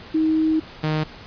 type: tone pair in turn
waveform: sine / sawtooth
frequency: 315.8 / 154.74 Hz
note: D#4 / D#3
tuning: +26 / -9 cents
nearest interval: octave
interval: 1235 cents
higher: first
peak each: -16 dBFS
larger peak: neither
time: 0.14-0.6 / 0.83-1.04 s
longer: first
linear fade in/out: 10 ms
effects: pink hiss -41 dBFS RMS until 1.26 s + resampled to 11025 Hz